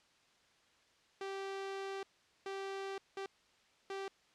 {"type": "tone bursts at uneven times", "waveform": "sawtooth", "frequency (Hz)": 390, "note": "G4", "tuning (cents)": -9, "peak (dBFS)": -36, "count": 4, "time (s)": [[1.21, 2.03], [2.46, 2.98], [3.17, 3.26], [3.9, 4.08]], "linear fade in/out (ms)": 2, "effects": ["white hiss -69 dBFS RMS until 4.34 s", "low-pass 5000 Hz 12 dB/octave"]}